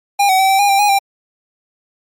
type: tone with pitch steps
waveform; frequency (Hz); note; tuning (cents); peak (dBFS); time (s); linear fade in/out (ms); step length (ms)
square; 806 / 755 / 769 / 775 / 812 / 788 / 825 / 791; G5 / F#5 / G5 / G5 / G#5 / G5 / G#5 / G5; +48 / +35 / -33 / -20 / -39 / +9 / -12 / +15; -10; 0.19-0.99; 10; 100
effects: MP3 64 kbps